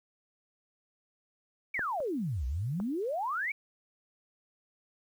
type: exponential two-way sweep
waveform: sine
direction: down then up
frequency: 2349 to 59.3 to 2349 Hz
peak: -30 dBFS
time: 1.74-3.52 s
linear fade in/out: 5 ms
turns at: 2.46 s
type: clicks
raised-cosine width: 1 ms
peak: -24 / -32 / -27 dBFS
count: 3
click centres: 1.793 / 2.003 / 2.801 s
effects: 10-bit